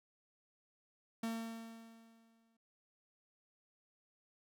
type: tone with exponential decay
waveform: 45% pulse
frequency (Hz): 227.1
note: A#3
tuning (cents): -45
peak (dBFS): -36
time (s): 1.23-2.57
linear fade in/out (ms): 5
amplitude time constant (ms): 290
effects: none